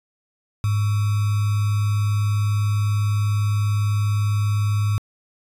sine tone with sample-and-hold, 103.83 Hz, G#2, in tune, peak -17 dBFS, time 0.64-4.98 s, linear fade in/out 0 ms, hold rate 1225 Hz, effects resampled to 32000 Hz

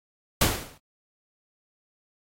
pink noise with exponential decay, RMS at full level -17 dBFS, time 0.41-0.78 s, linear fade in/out 5 ms, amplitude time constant 79 ms, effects AAC 48 kbps

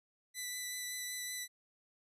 10% pulse tone with vibrato, 1988 Hz, B6, 11 cents sharp, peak -30 dBFS, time 0.34-1.48 s, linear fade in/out 50 ms, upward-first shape triangle, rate 5.3 Hz, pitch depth 14 cents each way, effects resampled to 32000 Hz

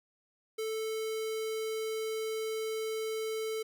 square tone with notch filter, 440 Hz, A4, in tune, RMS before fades -35 dBFS, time 0.58-3.63 s, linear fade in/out 10 ms, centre 1100 Hz, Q 1.5, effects none

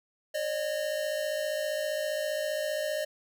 square tone pair together, 554.4 / 609.5 Hz, C#5 / D#5, 0 / -36 cents, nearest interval major second, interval 164 cents, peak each -36 / -31 dBFS, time 0.34-3.05 s, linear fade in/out 10 ms, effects none

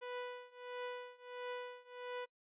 sawtooth tone with tremolo, 493.9 Hz, B4, in tune, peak -36 dBFS, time 0.01-2.26 s, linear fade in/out 20 ms, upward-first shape triangle, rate 1.5 Hz, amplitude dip 95%, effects noise-tail reverb RT60 0.1 s tail -25 dB re dry + resampled to 8000 Hz

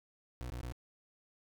30% pulse tone bursts, 61.2 Hz, B1, 15 cents flat, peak -37 dBFS, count 3, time 0.41-0.723 s, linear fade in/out 0 ms, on 91 ms, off 20 ms, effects none

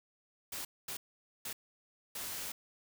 white noise bursts at uneven times, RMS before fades -41 dBFS, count 4, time 0.52-0.65 / 0.88-0.97 / 1.45-1.53 / 2.15-2.52 s, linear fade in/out 5 ms, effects none

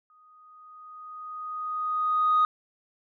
sine tone with exponential growth, 1244.5 Hz, D#6, in tune, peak -16 dBFS, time 0.1-2.45 s, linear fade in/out 1 ms, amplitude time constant 510 ms, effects tanh soft clip ceiling -15 dBFS

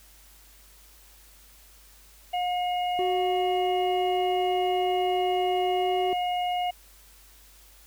harmonic tone, 718 Hz, F5, 48 cents sharp, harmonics 1 / 3 / 4, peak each -25 / -40 / -36 dBFS, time 2.33-6.71 s, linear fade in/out 10 ms
triangle tone with pitch glide, 370 to 372.4 Hz, F#4 to F#4, 0 to +11 cents, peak -24 dBFS, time 2.99-6.13 s, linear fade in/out 0 ms, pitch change +11 cents, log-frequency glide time 5.74-5.88 s
effects added 50 Hz sine -55 dBFS peak until 7.86 s + white hiss -55 dBFS RMS until 7.86 s

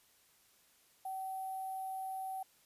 sine tone with sample-and-hold, 763 Hz, G5, 47 cents flat, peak -38 dBFS, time 1.05-2.43 s, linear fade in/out 5 ms, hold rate 11025 Hz, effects white hiss -68 dBFS RMS until 2.65 s + resampled to 32000 Hz

